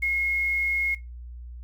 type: tone with quantisation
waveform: sine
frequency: 2161 Hz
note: C#7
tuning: 45 cents flat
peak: -22 dBFS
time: 0.02-0.95 s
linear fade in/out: 10 ms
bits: 8
effects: noise-tail reverb RT60 0.2 s tail -17 dB re dry + added 60 Hz sine -37 dBFS peak until 1.63 s